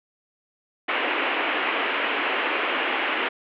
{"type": "band-pass noise", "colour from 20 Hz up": "white", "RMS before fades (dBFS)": -25, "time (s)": [0.88, 3.29], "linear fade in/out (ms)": 10, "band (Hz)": [260, 2900], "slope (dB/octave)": 48, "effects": []}